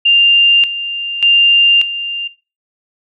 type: tone with tremolo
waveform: sine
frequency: 2794 Hz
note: F7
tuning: in tune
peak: -6 dBFS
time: 0.05-2.28 s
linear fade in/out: 10 ms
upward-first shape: square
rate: 0.85 Hz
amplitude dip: 75%
effects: noise-tail reverb RT60 0.3 s tail -17 dB re dry